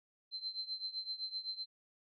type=tone with tremolo; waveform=sine; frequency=4099 Hz; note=C8; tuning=36 cents flat; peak=-35 dBFS; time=0.31-1.66 s; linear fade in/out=50 ms; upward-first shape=triangle; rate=7.8 Hz; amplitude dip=90%; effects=none